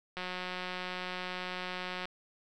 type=click train; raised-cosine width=0.3 ms; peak=-22 dBFS; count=344; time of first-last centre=0.17-2.055 s; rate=182 Hz; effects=none